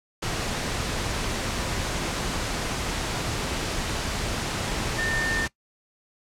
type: tone in noise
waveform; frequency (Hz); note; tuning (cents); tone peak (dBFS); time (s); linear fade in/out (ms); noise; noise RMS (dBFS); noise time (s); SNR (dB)
sine; 1800; A6; +39; -26; 4.98-5.46; 10; pink; -28; 0.22-5.48; -1
effects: noise-tail reverb RT60 0.1 s tail -20 dB re dry + low-pass 8000 Hz 12 dB/octave